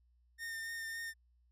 45% pulse tone with vibrato, 1820 Hz, A#6, 42 cents flat, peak -40 dBFS, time 0.38-1.14 s, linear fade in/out 50 ms, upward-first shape sine, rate 3.6 Hz, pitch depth 17 cents each way, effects added 60 Hz sine -67 dBFS peak until 1.51 s

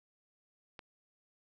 click, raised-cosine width 0.3 ms, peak -30 dBFS, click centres 0.792 s, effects none

